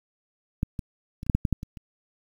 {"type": "clicks", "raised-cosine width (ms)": 5, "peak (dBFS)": [-11, -18, -23, -29, -7, -8, -11, -9, -22, -28], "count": 10, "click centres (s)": [0.631, 0.792, 1.231, 1.266, 1.298, 1.35, 1.452, 1.527, 1.631, 1.772], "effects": ["8-bit"]}